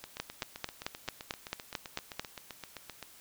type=two click trains; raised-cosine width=0.2 ms; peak=-16 / -24 dBFS; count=10 / 24; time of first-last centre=0.2-2.196 / 0.04-3.027 s; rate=4.51 / 7.7 Hz; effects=white hiss -56 dBFS RMS until 3.2 s